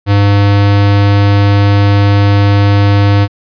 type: tone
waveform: square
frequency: 101 Hz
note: G#2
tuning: 48 cents flat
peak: -6 dBFS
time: 0.06-3.28 s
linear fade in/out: 50 ms
effects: resampled to 11025 Hz